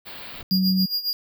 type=band-stop noise; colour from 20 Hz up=white; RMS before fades=-38 dBFS; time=0.05-0.43 s; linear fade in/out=20 ms; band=4700 to 16000 Hz; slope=96 dB/octave
type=noise with exponential growth; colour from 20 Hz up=brown; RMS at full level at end=-35 dBFS; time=0.24-0.43 s; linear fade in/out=2 ms; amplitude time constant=41 ms
type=tone with tremolo; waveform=square; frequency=4836 Hz; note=D8; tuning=50 cents sharp; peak=-21 dBFS; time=0.51-1.13 s; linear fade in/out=0 ms; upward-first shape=sine; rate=7.3 Hz; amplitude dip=80%
type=tone; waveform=sine; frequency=188.1 Hz; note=F#3; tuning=29 cents sharp; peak=-18 dBFS; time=0.51-0.86 s; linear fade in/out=10 ms
effects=none